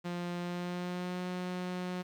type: tone with pitch glide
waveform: sawtooth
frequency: 175.2 to 180.96 Hz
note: F3 to F#3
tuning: +6 to -38 cents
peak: -31 dBFS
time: 0.04-2.03 s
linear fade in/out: 20 ms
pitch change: +56 cents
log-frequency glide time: 0.39-1.22 s
effects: low-pass 5000 Hz 12 dB/octave + 10-bit